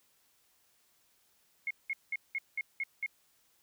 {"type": "tone bursts", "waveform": "sine", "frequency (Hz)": 2163, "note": "C#7", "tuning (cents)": -43, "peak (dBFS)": -31, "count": 7, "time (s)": [1.67, 3.062], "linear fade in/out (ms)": 2, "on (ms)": 36, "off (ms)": 190, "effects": ["white hiss -70 dBFS RMS until 3.62 s"]}